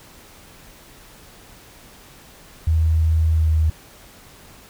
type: tone with pitch glide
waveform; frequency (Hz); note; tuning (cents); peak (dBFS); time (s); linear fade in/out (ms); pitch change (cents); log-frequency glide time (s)
sine; 80.2 to 78.87; E2 to D#2; -47 to +24; -14; 2.67-3.7; 5; -29; 3.33-3.51
effects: pink hiss -46 dBFS RMS until 4.69 s

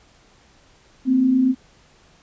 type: tone pair together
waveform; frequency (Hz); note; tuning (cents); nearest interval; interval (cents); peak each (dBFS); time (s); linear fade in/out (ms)
sine; 231.4 / 260; A#3 / C4; -13 / -11; major second; 202; -24 / -14; 1.05-1.55; 50
effects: pink hiss -54 dBFS RMS until 2.22 s + resampled to 16000 Hz

